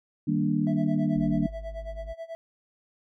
sine chord, Eb major seventh, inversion none, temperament equal, 155.56 / 196 / 233.1 / 293.7 Hz, Eb3 / G3 / Bb3 / D4, 0 / 0 / 0 / 0 cents, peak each -28 dBFS, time 0.27-1.47 s, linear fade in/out 10 ms
triangle tone with tremolo, 659.3 Hz, E5, in tune, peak -31 dBFS, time 0.67-2.35 s, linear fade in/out 0 ms, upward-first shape sine, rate 9.2 Hz, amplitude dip 90%
triangle tone, 51.91 Hz, G#1, in tune, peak -34 dBFS, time 1.15-2.14 s, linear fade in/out 20 ms
effects none

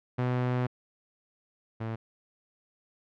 sawtooth tone pair in turn, 124.9 / 112.34 Hz, B2 / A2, +20 / +36 cents, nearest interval major second, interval 184 cents, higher first, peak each -22 / -28 dBFS, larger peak first, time 0.18-0.67 / 1.8-1.96 s, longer first, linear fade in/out 10 ms, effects low-pass 2000 Hz 12 dB/octave

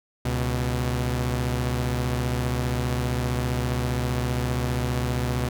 sawtooth tone pair together, 69.3 / 123.47 Hz, C#2 / B2, 0 / 0 cents, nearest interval minor seventh, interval 1000 cents, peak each -24 / -21 dBFS, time 0.25-5.49 s, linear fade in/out 5 ms, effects none

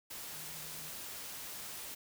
sine tone in noise, 155 Hz, D#3, 6 cents flat, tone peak -56 dBFS, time 0.32-0.9 s, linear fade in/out 10 ms, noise white, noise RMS -45 dBFS, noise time 0.1-1.95 s, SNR -14 dB, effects none

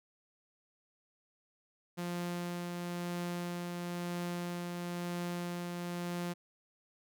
sawtooth tone with tremolo, 174.9 Hz, F3, 3 cents sharp, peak -31 dBFS, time 1.97-6.34 s, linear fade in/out 20 ms, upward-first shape triangle, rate 1 Hz, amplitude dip 30%, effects none

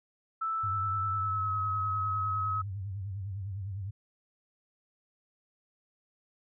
sine tone with pitch glide, 1318 to 1279.7 Hz, E6 to D#6, -1 to +48 cents, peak -29 dBFS, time 0.41-2.62 s, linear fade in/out 10 ms, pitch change -51 cents, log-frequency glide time 1.12-1.55 s
sine tone with vibrato, 98 Hz, G2, in tune, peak -34 dBFS, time 0.63-3.91 s, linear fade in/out 10 ms, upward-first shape sine, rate 9.9 Hz, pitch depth 110 cents each way
effects none

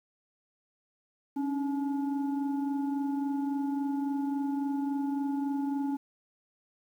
sine tone with frequency modulation, 277.2 Hz, C#4, in tune, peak -28 dBFS, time 1.36-5.97 s, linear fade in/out 10 ms, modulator 578 Hz, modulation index 0.52, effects 10-bit

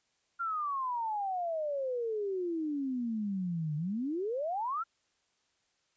sine exponential two-way sweep, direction down then up, 1400 to 146.83 to 1400 Hz, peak -31 dBFS, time 0.39-4.84 s, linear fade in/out 20 ms, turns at 3.76 s, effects white hiss -75 dBFS RMS until 5.96 s + resampled to 16000 Hz

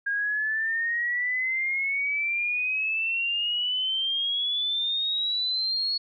sine exponential sweep, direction up, 1618 to 4369 Hz, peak -24 dBFS, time 0.06-5.98 s, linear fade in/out 10 ms, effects none

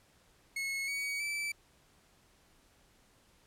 40% pulse tone with pitch steps, 2184 / 2251 / 2319 Hz, C#7 / C#7 / D7, -26 / +26 / -22 cents, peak -33 dBFS, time 0.56-1.52 s, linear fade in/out 5 ms, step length 320 ms, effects pink hiss -66 dBFS RMS until 3.46 s + low-pass 12000 Hz 12 dB/octave

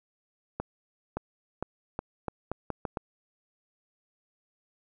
accelerating click train, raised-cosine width 1 ms, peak -17 dBFS, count 9, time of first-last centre 0.6-2.972 s, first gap 570 ms, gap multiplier 0.8, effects none

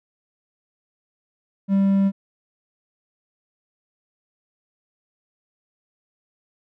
triangle tone, 196 Hz, G3, in tune, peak -13 dBFS, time 1.68-2.12 s, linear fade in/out 50 ms, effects none

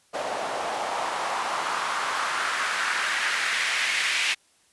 white noise with band-pass filter sweep, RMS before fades -27 dBFS, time 0.13-4.35 s, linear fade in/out 20 ms, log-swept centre 630 to 2400 Hz, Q 2.2, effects white hiss -62 dBFS RMS until 4.72 s + resampled to 24000 Hz

